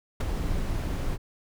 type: noise with ADSR envelope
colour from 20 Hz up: brown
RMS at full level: -20 dBFS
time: 0.2-1.18 s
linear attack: 9 ms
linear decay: 9 ms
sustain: -8 dB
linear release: 42 ms
effects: none